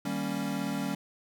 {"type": "chord", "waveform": "square", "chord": "Eb dominant seventh", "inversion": "none", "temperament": "equal", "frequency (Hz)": [155.56, 196, 233.1, 277.2], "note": ["Eb3", "G3", "Bb3", "Db4"], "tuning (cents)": [0, 0, 0, 0], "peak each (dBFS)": [-40, -35, -38, -35], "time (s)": [0.05, 0.95], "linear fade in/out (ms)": 5, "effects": []}